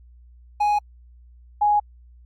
triangle / sine tone pair in turn, 831 / 831 Hz, G#5 / G#5, +1 / +1 cents, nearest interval unison, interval 0 cents, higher neither, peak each -15 dBFS, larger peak neither, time 0.6-0.79 / 1.61-1.8 s, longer neither, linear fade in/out 10 ms, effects added 60 Hz sine -46 dBFS peak until 2.25 s + AAC 64 kbps

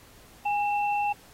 sine tone pair together, 822.2 / 2682 Hz, G#5 / E7, -18 / +29 cents, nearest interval octave + minor sixth, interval 2047 cents, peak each -24 / -33 dBFS, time 0.45-1.13 s, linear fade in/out 10 ms, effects pink hiss -54 dBFS RMS until 1.33 s + AAC 48 kbps

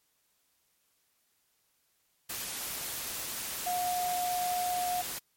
sine tone in noise, 720 Hz, F#5, 47 cents flat, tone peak -29 dBFS, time 3.66-5.02 s, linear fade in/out 10 ms, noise white, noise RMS -37 dBFS, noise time 2.29-5.19 s, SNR +5 dB, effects white hiss -73 dBFS RMS until 5.36 s + MP3 64 kbps

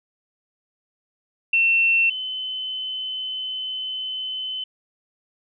sine tone pair in turn, 2700 / 3042 Hz, E7 / F#7, +41 / +47 cents, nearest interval major second, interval 206 cents, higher second, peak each -15 / -26 dBFS, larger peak first, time 1.53-2.1 / 2.1-4.64 s, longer second, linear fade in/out 5 ms, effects none

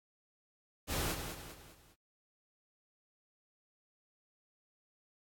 pink noise with echo, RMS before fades -35 dBFS, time 0.87-1.16 s, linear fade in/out 50 ms, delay 200 ms, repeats 4, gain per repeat -7 dB, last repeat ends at 1.96 s, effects AAC 64 kbps

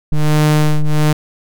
square ring-modulated tone, 76 Hz, D#2, 40 cents flat, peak -7 dBFS, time 0.12-1.13 s, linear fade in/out 5 ms, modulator 75.3 Hz, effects none

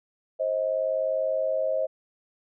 sine tone pair together, 530 / 630.3 Hz, C5 / D#5, +22 / +22 cents, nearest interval minor third, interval 300 cents, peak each -26 dBFS, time 0.39-1.87 s, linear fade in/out 20 ms, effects none

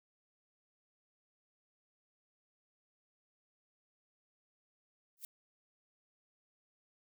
violet noise with exponential growth, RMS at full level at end -40 dBFS, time 5.17-5.25 s, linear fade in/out 1 ms, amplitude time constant 16 ms, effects none

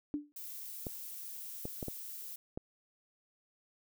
sine tone with exponential decay, 293.7 Hz, D4, in tune, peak -29 dBFS, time 0.14-0.32 s, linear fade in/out 0 ms, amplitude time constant 37 ms
violet noise, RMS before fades -45 dBFS, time 0.36-2.36 s, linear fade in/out 5 ms
clicks, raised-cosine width 2 ms, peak -25 dBFS, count 5, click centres 0.868 / 1.654 / 1.828 / 1.883 / 2.575 s
effects none

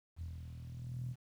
10% pulse tone with band-pass filter sweep, 41 Hz, E1, 9 cents flat, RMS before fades -44 dBFS, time 0.16-1.16 s, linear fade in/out 50 ms, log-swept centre 86 to 130 Hz, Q 8.5, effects 11-bit

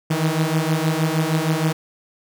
sawtooth beating tone pair, 155.56 / 161.96 Hz, D#3 / E3, 0 / -30 cents, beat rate 6.4 Hz, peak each -17 dBFS, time 0.1-1.73 s, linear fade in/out 10 ms, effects none

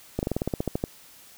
slowing click train, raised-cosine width 2 ms, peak -12 dBFS, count 12, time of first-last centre 0.19-0.839 s, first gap 39 ms, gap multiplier 1.08, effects white hiss -51 dBFS RMS until 1.37 s

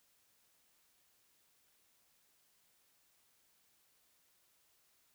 silence, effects white hiss -73 dBFS RMS until 5.14 s

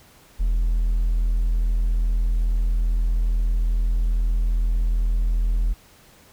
triangle tone with hard clipping, 41.2 Hz, E1, in tune, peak -18 dBFS, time 0.39-5.74 s, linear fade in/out 20 ms, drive 4 dB, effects pink hiss -52 dBFS RMS until 6.32 s

